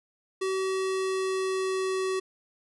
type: tone with pitch glide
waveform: square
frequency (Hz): 380.5 to 377.9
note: F#4 to F#4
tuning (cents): +48 to +37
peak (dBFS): -27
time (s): 0.41-2.2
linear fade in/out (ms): 10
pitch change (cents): -11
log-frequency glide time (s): 0.53-2.08
effects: resampled to 24000 Hz